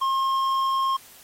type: tone with tanh clipping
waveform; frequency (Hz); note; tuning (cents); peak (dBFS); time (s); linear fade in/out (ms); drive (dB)
triangle; 1070; C6; +38; -22; 0.01-0.97; 10; 12
effects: white hiss -49 dBFS RMS until 1.23 s + AAC 48 kbps